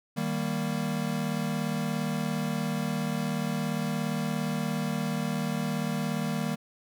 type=chord; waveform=square; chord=Eb major; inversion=none; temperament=equal; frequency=155.56 / 196 / 233.1 Hz; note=Eb3 / G3 / Bb3; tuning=0 / 0 / 0 cents; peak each=-33 dBFS; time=0.16-6.56 s; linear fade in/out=20 ms; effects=none